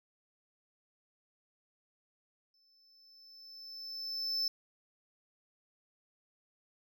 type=tone with exponential growth; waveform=triangle; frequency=5274 Hz; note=E8; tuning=in tune; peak=-28 dBFS; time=2.54-4.48 s; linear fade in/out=2 ms; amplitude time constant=420 ms; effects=none